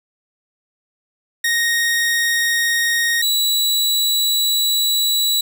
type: tone pair in turn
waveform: sawtooth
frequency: 1864.7 / 3928 Hz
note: A#6 / B7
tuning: 0 / -10 cents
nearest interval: octave + minor second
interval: 1290 cents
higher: second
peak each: -12 dBFS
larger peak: neither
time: 1.44-3.22 / 3.22-5.41 s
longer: second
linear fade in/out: 5 ms
effects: none